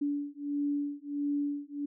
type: beating tone pair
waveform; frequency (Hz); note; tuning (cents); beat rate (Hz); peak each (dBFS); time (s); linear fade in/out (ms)
sine; 287.2 / 288.7; D4 / D4; -39 / -30; 1.5; -33 / -33; 0.01-1.86; 10
effects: none